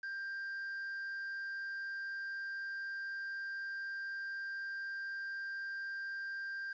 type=tone with quantisation; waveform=triangle; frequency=1586 Hz; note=G6; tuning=20 cents sharp; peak=-37 dBFS; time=0.03-6.73 s; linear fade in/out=5 ms; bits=10; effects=resampled to 16000 Hz